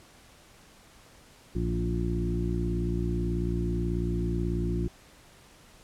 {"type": "harmonic tone with a mistuned harmonic", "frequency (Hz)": 58.27, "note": "A#1", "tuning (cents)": 0, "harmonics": [1, 2, 3, 4, 5, 6], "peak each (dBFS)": [-30, -33, -32, -40, -37, -34], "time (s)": [1.55, 4.88], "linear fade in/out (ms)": 5, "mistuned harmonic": 2, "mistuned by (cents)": -31, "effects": ["pink hiss -55 dBFS RMS until 5.83 s", "low-pass 11000 Hz 12 dB/octave"]}